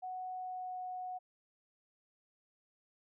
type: tone with pitch glide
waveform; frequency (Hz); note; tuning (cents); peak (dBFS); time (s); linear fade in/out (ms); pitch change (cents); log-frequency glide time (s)
sine; 740 to 734.9; F#5 to F#5; 0 to -12; -39; 0.02-1.19; 20; -12; 0.32-0.8
effects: none